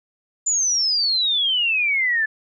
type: exponential sweep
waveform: sine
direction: down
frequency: 7150 to 1719 Hz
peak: -17 dBFS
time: 0.46-2.26 s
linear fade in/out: 10 ms
effects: none